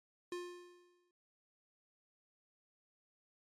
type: tone with exponential decay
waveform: square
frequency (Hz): 353.9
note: F4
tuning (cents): +23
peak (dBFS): -39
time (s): 0.32-1.11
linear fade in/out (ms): 2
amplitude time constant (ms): 170
effects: low-pass 9000 Hz 12 dB/octave + MP3 64 kbps